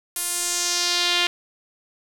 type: tone with band-pass filter sweep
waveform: sawtooth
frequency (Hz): 351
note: F4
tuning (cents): +9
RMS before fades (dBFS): -23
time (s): 0.16-1.27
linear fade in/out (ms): 2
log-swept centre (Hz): 11000 to 3100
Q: 2.1
effects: 8-bit